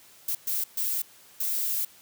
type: noise bursts at uneven times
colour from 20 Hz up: violet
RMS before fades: -28 dBFS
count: 4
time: 0.28-0.35 / 0.47-0.64 / 0.77-1.02 / 1.4-1.85 s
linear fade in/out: 5 ms
effects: white hiss -54 dBFS RMS until 2.01 s + high-pass 60 Hz 12 dB/octave